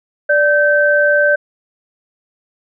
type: tone pair together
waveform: sine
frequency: 586 / 1548.7 Hz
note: D5 / G6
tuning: -4 / -21 cents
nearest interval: octave + perfect fourth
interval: 1683 cents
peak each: -12 dBFS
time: 0.29-1.36 s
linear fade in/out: 10 ms
effects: none

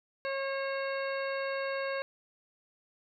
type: harmonic tone with a mistuned harmonic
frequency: 545 Hz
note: C#5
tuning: 29 cents flat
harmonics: 1 / 2 / 3 / 4 / 5 / 7 / 8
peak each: -33 / -40 / -39 / -43 / -45 / -50 / -49 dBFS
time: 0.25-2.02 s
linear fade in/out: 0 ms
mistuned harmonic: 3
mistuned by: -17 cents
effects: none

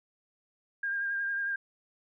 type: tone with vibrato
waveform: sine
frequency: 1607 Hz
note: G6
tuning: 43 cents sharp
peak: -29 dBFS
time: 0.83-1.56 s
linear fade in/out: 5 ms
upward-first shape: triangle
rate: 11 Hz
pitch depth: 27 cents each way
effects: none

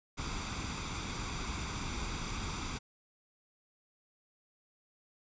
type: noise with comb filter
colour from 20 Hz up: pink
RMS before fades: -38 dBFS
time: 0.17-2.79 s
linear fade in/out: 20 ms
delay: 0.84 ms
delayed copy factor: +0.6
effects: resampled to 16000 Hz

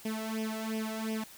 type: tone with flanger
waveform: sawtooth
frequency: 220 Hz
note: A3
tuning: in tune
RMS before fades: -35 dBFS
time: 0.05-1.24 s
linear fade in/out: 5 ms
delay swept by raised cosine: 0.35 to 1.55 ms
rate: 2.8 Hz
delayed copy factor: +0.9
effects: white hiss -52 dBFS RMS until 1.37 s

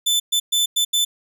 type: tone bursts at uneven times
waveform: sawtooth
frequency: 3520 Hz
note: A7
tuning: in tune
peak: -13 dBFS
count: 5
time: 0.06-0.2 / 0.32-0.4 / 0.52-0.66 / 0.76-0.85 / 0.93-1.05 s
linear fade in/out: 10 ms
effects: none

